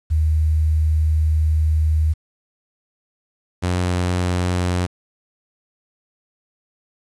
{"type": "tone pair in turn", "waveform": ["sine", "sawtooth"], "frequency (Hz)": [78, 89.72], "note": ["D#2", "F2"], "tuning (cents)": [5, 47], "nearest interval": "major second", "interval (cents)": 242, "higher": "second", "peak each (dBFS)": -14, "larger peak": "neither", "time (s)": [[0.1, 2.14], [3.62, 4.87]], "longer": "first", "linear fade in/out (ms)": 20, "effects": ["resampled to 24000 Hz", "8-bit"]}